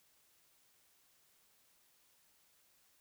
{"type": "silence", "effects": ["white hiss -71 dBFS RMS until 3 s"]}